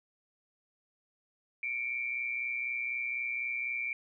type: tone pair together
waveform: sine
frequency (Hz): 2225 / 2349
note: C#7 / D7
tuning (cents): +6 / 0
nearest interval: minor second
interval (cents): 94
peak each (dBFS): -38 / -33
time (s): 1.63-3.93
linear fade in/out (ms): 2
effects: none